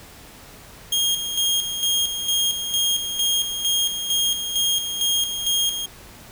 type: tone with tremolo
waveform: sawtooth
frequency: 3243 Hz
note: G#7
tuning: 42 cents flat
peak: -15 dBFS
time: 0.92-5.86 s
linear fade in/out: 5 ms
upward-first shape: square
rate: 2.2 Hz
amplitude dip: 55%
effects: pink hiss -44 dBFS RMS until 6.31 s